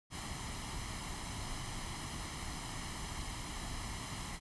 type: noise with comb filter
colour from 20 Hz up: pink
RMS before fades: -42 dBFS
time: 0.1-4.4 s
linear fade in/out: 50 ms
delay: 0.98 ms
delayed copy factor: +0.6
effects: resampled to 24000 Hz